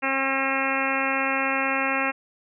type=harmonic tone; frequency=269.2 Hz; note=C4; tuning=49 cents sharp; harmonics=1 / 2 / 3 / 4 / 5 / 6 / 7 / 8 / 9 / 10; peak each=-31 / -31 / -31 / -31 / -31 / -31 / -31 / -31 / -31 / -31 dBFS; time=0.02-2.12 s; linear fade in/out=20 ms; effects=none